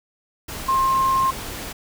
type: tone in noise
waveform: sine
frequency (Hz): 1061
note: C6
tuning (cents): +24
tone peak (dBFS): -16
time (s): 0.68-1.31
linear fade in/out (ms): 10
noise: pink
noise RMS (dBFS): -32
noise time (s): 0.48-1.73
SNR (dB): +13
effects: none